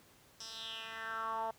10% pulse tone with band-pass filter sweep, 223.9 Hz, A3, 30 cents sharp, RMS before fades -41 dBFS, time 0.4-1.51 s, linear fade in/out 5 ms, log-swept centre 5500 to 760 Hz, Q 4.2, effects pink hiss -63 dBFS RMS until 1.58 s + high-pass 60 Hz 12 dB/octave

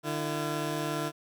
15% pulse tone pair together, 150.88 / 339 Hz, D3 / E4, +47 / +49 cents, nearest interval octave + major second, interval 1402 cents, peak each -26 / -27 dBFS, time 0.03-1.12 s, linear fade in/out 50 ms, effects none

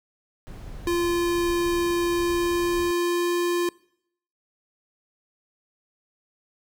brown noise, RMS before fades -38 dBFS, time 0.47-2.91 s, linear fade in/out 0 ms
square tone with pitch glide, 345.8 to 349 Hz, F4 to F4, -17 to -1 cents, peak -22 dBFS, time 0.87-3.69 s, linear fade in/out 2 ms, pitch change +16 cents, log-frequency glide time 2.11-3.32 s
effects noise-tail reverb RT60 0.7 s tail -24 dB re dry

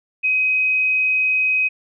sine tone, 2524 Hz, D#7, 24 cents sharp, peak -15 dBFS, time 0.23-1.69 s, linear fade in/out 20 ms, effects none

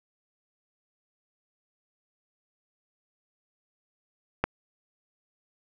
click, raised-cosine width 0.5 ms, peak -8 dBFS, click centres 4.44 s, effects none

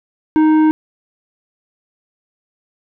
sine tone with tanh clipping, 311.3 Hz, D#4, 1 cent sharp, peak -10 dBFS, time 0.36-0.71 s, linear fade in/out 0 ms, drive 10 dB, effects none

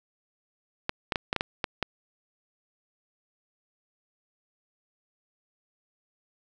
clicks, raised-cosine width 0.3 ms, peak -10 dBFS, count 8, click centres 0.894 / 1.122 / 1.158 / 1.329 / 1.363 / 1.409 / 1.642 / 1.827 s, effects none

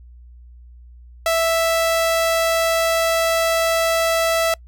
sawtooth tone, 659.3 Hz, E5, in tune, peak -12 dBFS, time 1.26-4.54 s, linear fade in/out 2 ms, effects noise-tail reverb RT60 0.1 s tail -26 dB re dry + added 60 Hz sine -40 dBFS peak until 4.67 s

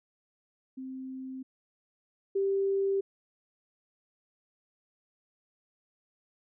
sine tone pair in turn, 261.6 / 392 Hz, C4 / G4, 0 / 0 cents, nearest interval perfect fifth, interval 700 cents, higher second, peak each -37 / -25 dBFS, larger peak second, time 0.77-1.43 / 2.35-3.01 s, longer neither, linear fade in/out 10 ms, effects none

